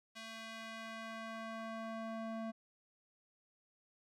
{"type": "tone with band-pass filter sweep", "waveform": "square", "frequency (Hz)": 224, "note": "A3", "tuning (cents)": 31, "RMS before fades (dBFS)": -45, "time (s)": [0.15, 2.52], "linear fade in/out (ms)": 20, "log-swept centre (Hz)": [3200, 540], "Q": 0.81, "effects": []}